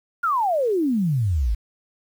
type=exponential sweep; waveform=sine; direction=down; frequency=1445 to 49 Hz; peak=-18 dBFS; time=0.23-1.55 s; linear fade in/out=10 ms; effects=8-bit